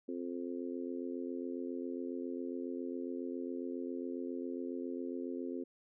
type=harmonic tone; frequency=87.31 Hz; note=F2; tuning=in tune; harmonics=3 / 4 / 5 / 6; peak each=-40 / -42 / -45 / -50 dBFS; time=0.08-5.64 s; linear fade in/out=10 ms; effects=none